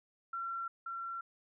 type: tone with echo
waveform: sine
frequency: 1361 Hz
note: F6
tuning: 45 cents flat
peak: -36 dBFS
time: 0.33-0.68 s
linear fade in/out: 5 ms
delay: 530 ms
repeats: 1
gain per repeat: -2 dB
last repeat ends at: 1.21 s
effects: none